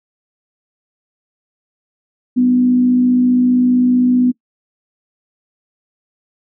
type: tone with frequency modulation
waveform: sine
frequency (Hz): 249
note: B3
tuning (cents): +14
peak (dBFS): -9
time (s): 2.36-4.32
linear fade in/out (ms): 20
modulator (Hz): 55.3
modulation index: 0.26
effects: noise-tail reverb RT60 0.1 s tail -23 dB re dry